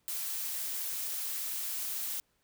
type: noise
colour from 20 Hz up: blue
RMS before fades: -36 dBFS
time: 0.08-2.2 s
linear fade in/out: 0 ms
effects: pink hiss -74 dBFS RMS until 2.43 s